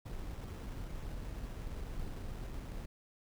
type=noise with sample-and-hold; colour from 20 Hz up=brown; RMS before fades=-42 dBFS; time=0.05-2.86 s; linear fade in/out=10 ms; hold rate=4410 Hz; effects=none